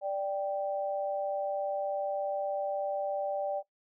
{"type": "tone pair together", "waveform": "sine", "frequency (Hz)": [587.3, 784], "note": ["D5", "G5"], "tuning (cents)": [0, 0], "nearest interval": "perfect fourth", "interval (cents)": 500, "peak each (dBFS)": [-31, -34], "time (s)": [0.01, 3.63], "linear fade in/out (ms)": 50, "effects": ["noise-tail reverb RT60 0.1 s tail -17 dB re dry"]}